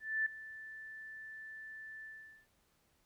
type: tone with ADSR envelope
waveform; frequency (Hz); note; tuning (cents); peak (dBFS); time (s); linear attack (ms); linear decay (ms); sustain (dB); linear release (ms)
sine; 1760; A6; 0; -29; 0-2.47; 260; 5; -17; 430
effects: pink hiss -74 dBFS RMS until 3.05 s